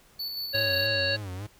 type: tone with tremolo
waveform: square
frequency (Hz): 4468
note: C#8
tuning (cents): +13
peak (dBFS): -31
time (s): 0.19-0.87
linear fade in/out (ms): 10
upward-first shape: square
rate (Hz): 5.6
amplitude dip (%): 30
type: harmonic tone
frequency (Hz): 554.4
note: C#5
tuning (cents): 0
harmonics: 1 / 3 / 5 / 7 / 8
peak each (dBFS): -30 / -29 / -32 / -34 / -29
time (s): 0.53-1.17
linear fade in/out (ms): 20
type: tone with vibrato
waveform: 45% pulse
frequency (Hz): 98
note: G2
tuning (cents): 0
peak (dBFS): -34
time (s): 0.54-1.47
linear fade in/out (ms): 10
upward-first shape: sine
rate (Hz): 3.5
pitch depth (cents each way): 140
effects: pink hiss -58 dBFS RMS until 1.59 s